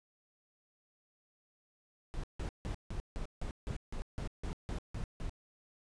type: noise bursts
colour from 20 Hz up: brown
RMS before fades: -38 dBFS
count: 13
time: 2.14-5.295 s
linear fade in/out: 0 ms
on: 95 ms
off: 160 ms
effects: resampled to 22050 Hz